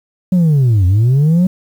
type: linear two-way sweep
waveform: sine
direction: down then up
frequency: 187.9 to 87.31 to 187.9 Hz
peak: -5 dBFS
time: 0.32-1.47 s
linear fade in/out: 5 ms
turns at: 0.86 s
effects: tanh soft clip ceiling -7 dBFS + 7-bit